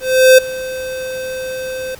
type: tone with ADSR envelope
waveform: square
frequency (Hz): 517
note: C5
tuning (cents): -21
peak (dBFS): -3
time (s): 0-1.95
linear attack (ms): 380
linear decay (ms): 9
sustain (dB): -19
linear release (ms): 4
effects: pink hiss -39 dBFS RMS until 1.99 s

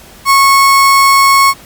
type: tone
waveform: 35% pulse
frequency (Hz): 1099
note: C#6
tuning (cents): -15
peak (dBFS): -3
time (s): 0.25-1.54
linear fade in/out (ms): 50
effects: pink hiss -37 dBFS RMS until 1.65 s + Opus 48 kbps

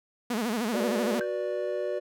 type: tone with vibrato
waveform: sawtooth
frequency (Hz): 226.5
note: A#3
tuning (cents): -50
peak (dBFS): -23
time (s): 0.3-1.2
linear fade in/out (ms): 5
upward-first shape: sine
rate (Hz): 13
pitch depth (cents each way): 160
type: chord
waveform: triangle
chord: B minor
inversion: second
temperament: equal with one note detuned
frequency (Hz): 370 / 487.6 / 587.3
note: F#4 / B4 / D5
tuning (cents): 0 / -22 / 0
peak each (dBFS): -31 / -32 / -29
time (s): 0.73-2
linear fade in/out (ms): 20
type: tone with exponential decay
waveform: sine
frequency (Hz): 1562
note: G6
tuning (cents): -7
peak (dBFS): -27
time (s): 1.21-1.29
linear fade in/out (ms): 0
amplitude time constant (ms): 16
effects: none

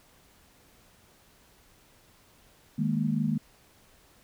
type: chord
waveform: sine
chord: D# suspended fourth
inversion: none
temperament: equal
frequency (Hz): 155.56 / 207.7 / 233.1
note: D#3 / G#3 / A#3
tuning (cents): 0 / 0 / 0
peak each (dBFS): -29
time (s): 2.78-3.38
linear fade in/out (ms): 10
effects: pink hiss -60 dBFS RMS until 4.23 s

